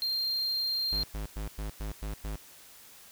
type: tone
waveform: triangle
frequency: 4189 Hz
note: C8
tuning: 1 cent sharp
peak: -27 dBFS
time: 0.02-1.03 s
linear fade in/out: 0 ms
type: tone bursts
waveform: square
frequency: 52.2 Hz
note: G#1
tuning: 10 cents sharp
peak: -34 dBFS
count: 7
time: 0.92-2.36 s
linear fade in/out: 5 ms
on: 120 ms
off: 100 ms
effects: white hiss -53 dBFS RMS until 3.11 s